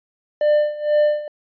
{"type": "tone with tremolo", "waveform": "triangle", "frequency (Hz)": 597, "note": "D5", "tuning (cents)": 28, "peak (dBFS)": -10, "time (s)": [0.41, 1.28], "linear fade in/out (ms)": 2, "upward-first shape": "sine", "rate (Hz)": 2.1, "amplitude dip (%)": 85, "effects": ["resampled to 11025 Hz"]}